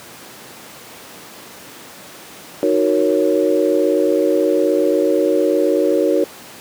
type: chord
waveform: sine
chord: D# minor seventh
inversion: none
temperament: equal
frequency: 311.1 / 370 / 466.2 / 554.4 Hz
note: D#4 / F#4 / A#4 / C#5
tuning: 0 / 0 / 0 / 0 cents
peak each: -18 dBFS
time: 2.63-6.24 s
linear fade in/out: 0 ms
effects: pink hiss -37 dBFS RMS until 6.6 s + high-pass 200 Hz 12 dB/octave